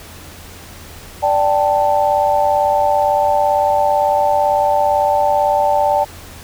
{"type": "chord", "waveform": "sine", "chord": "D suspended fourth", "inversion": "none", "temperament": "just", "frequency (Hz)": [587.3, 783.1, 881], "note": ["D5", "G5", "A5"], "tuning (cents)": [0, -2, 2], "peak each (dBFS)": -16, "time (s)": [1.22, 6.05], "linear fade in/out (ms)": 20, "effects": ["added 85 Hz sine -39 dBFS peak until 6.43 s", "pink hiss -37 dBFS RMS until 6.43 s"]}